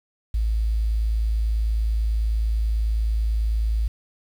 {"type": "tone with quantisation", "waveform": "sine", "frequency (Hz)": 54.6, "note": "A1", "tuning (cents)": -13, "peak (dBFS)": -19, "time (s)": [0.34, 3.88], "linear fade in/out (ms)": 5, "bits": 8, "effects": []}